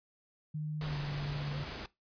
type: tone with pitch glide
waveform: sine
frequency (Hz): 152.6 to 144.87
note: D#3 to D3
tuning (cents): -33 to -23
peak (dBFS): -34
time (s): 0.54-1.64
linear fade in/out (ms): 10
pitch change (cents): -90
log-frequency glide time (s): 0.84-0.98
type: noise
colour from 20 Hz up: pink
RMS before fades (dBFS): -42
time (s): 0.81-1.86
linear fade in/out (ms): 2
effects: noise-tail reverb RT60 0.2 s tail -19 dB re dry + resampled to 11025 Hz